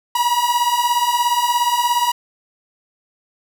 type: beating tone pair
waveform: 45% pulse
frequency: 953 / 970 Hz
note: A#5 / B5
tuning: +38 / -31 cents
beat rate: 17 Hz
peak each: -20 / -17 dBFS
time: 0.15-2.12 s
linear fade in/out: 5 ms
effects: none